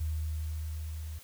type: tone with level ramp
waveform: sine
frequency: 77.9 Hz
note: D#2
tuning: 3 cents sharp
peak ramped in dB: -29 to -37 dBFS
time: 0-1.19 s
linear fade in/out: 10 ms
effects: white hiss -54 dBFS RMS until 1.23 s